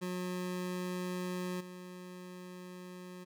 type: tone with level steps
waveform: 25% pulse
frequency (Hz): 181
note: F#3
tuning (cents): -38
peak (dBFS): -32 / -42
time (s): 0.01-3.25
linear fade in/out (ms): 20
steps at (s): 1.6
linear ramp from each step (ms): 10
effects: none